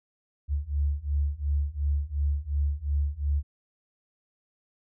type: beating tone pair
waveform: sine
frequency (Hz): 70.7 / 73.5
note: C#2 / D2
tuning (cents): +35 / +2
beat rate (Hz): 2.8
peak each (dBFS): -28 / -27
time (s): 0.48-3.43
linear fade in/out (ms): 50
effects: none